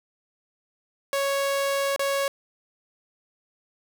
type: tone with dropouts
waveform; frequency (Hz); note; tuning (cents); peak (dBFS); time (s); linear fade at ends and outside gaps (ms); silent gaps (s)
sawtooth; 554.4; C#5; 0; -19; 1.13-2.28; 1; 1.962-1.994
effects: none